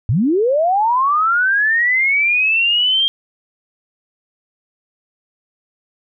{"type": "linear sweep", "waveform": "sine", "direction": "up", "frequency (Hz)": [92.5, 3219], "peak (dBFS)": -12, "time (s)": [0.09, 3.08], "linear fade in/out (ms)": 0, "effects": []}